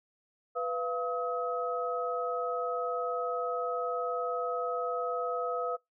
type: tone cluster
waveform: sine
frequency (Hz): 494.9 / 686 / 1274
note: B4 / F5 / D#6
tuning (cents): +4 / -31 / +41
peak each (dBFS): -33 / -36 / -34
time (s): 0.55-5.77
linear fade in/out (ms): 20
effects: noise-tail reverb RT60 0.2 s tail -26 dB re dry